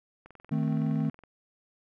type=click train; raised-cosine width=0.5 ms; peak=-35 dBFS; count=22; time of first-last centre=0.26-1.237 s; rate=21.5 Hz
type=chord; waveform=triangle; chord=A diminished; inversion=second; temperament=equal; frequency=155.56 / 220 / 261.6 Hz; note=Eb3 / A3 / C4; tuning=0 / 0 / 0 cents; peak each=-26 / -28 / -30 dBFS; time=0.51-1.1 s; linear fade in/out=10 ms
effects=none